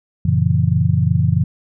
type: chord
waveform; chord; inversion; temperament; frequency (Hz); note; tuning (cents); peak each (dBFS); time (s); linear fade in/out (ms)
sine; F# dominant seventh; none; just; 92.5 / 115.62 / 138.75 / 166.5; F#2 / A#2 / C#3 / E3; 0 / -14 / +2 / +18; -18; 0.25-1.44; 5
effects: none